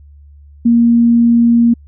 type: tone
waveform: sine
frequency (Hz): 234.6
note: A#3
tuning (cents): +11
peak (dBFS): -6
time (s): 0.65-1.74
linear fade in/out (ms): 10
effects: added 72 Hz sine -37 dBFS peak until 1.87 s